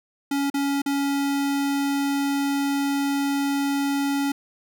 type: tone with dropouts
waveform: square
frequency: 280 Hz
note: C#4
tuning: 18 cents sharp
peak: -22 dBFS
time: 0.31-4.32 s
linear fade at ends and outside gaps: 5 ms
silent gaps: 0.501-0.541 / 0.819-0.86 s
effects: none